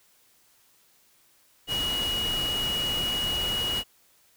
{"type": "tone in noise", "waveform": "sine", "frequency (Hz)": 2903, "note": "F#7", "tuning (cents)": -34, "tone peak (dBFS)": -26, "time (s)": [1.67, 3.84], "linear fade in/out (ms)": 50, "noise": "pink", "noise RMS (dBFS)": -34, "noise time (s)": [1.67, 3.84], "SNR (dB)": 5, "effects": ["white hiss -62 dBFS RMS until 4.36 s"]}